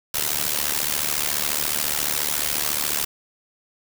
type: noise with amplitude modulation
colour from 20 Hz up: white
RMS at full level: -20 dBFS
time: 0.14-3.05 s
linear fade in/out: 5 ms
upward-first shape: sine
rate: 74.2 Hz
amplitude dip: 90%
effects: none